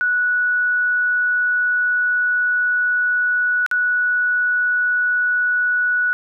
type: tone with dropouts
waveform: sine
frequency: 1472 Hz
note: F#6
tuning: 9 cents flat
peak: -15 dBFS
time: 0.01-6.13 s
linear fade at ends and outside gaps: 0 ms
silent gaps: 3.663-3.713 s
effects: none